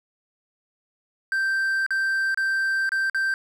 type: tone with dropouts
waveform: triangle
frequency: 1566 Hz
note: G6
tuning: 2 cents flat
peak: -19 dBFS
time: 1.32-3.34 s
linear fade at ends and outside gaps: 1 ms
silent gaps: 1.864-1.906 / 2.345-2.374 / 2.892-2.919 / 3.098-3.146 s
effects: none